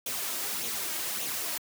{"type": "noise with flanger", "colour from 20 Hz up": "white", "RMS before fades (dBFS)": -33, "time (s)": [0.06, 1.58], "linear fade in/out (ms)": 5, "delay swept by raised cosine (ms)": [0.3, 3.2], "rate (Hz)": 1.7, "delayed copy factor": 0.5, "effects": ["high-pass 150 Hz 12 dB/octave"]}